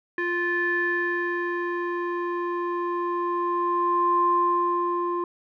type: tone with low-pass filter sweep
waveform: square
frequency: 349.2 Hz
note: F4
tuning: in tune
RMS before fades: -25 dBFS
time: 0.18-5.24 s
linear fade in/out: 2 ms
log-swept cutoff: 1900 to 910 Hz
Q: 8.5
effects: none